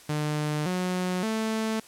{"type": "tone with pitch steps", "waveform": "sawtooth", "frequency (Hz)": [150.6, 182.23, 220.5], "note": ["D3", "F#3", "A3"], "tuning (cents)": [44, -26, 4], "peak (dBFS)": -22, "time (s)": [0.09, 1.8], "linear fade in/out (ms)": 5, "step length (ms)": 570, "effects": ["white hiss -51 dBFS RMS until 1.87 s", "low-pass 11000 Hz 12 dB/octave"]}